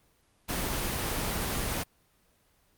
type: noise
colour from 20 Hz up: pink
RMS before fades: -31 dBFS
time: 0.48-1.84 s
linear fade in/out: 20 ms
effects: pink hiss -67 dBFS RMS until 2.77 s + Opus 24 kbps